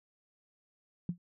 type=tone with exponential decay; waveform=sine; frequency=174.61 Hz; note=F3; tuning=in tune; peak=-27 dBFS; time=1.09-1.18 s; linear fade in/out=2 ms; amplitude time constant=19 ms; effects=none